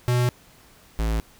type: tone pair in turn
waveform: square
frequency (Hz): 123 / 55.2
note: B2 / A1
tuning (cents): -7 / +6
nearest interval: octave + major second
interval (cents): 1387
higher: first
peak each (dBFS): -19 / -22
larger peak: first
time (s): 0.08-0.29 / 0.99-1.2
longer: neither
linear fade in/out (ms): 0
effects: pink hiss -53 dBFS RMS until 1.39 s